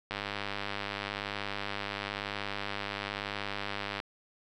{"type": "click train", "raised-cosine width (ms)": 0.3, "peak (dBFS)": -18, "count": 394, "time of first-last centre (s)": [0.11, 4.001], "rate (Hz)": 101, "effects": []}